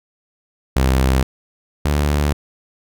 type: tone pair in turn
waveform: sawtooth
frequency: 65.41 / 73.27 Hz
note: C2 / D2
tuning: 0 / -3 cents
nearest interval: major second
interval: 197 cents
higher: second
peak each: -9 / -11 dBFS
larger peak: first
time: 0.76-1.23 / 1.85-2.33 s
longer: second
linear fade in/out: 5 ms
effects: none